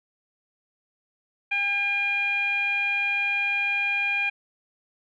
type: tone with low-pass filter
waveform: 15% pulse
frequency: 806 Hz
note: G5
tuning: 48 cents sharp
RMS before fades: -25 dBFS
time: 1.51-4.3 s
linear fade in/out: 10 ms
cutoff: 2400 Hz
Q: 6.7
effects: none